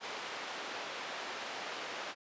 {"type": "band-pass noise", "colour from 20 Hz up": "pink", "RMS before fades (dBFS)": -42, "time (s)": [0, 2.15], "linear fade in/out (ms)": 50, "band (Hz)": [530, 4200], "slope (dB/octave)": 12, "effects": ["resampled to 16000 Hz"]}